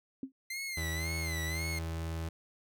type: tone with exponential decay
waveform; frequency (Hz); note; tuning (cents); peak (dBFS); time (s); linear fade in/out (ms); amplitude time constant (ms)
sine; 266; C4; +29; -31; 0.23-0.32; 2; 19
type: tone with vibrato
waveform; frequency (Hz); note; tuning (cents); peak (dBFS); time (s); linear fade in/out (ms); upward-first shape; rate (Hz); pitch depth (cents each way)
sawtooth; 2065; C7; -23; -33; 0.5-1.79; 5; sine; 1.9; 100
type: tone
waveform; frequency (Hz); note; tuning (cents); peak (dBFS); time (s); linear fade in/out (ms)
35% pulse; 81.8; E2; -13; -33; 0.77-2.29; 5
effects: none